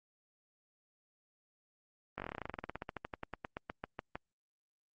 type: slowing click train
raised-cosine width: 0.5 ms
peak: -24 dBFS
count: 30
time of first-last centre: 2.18-4.155 s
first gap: 19 ms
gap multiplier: 1.08
effects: Opus 32 kbps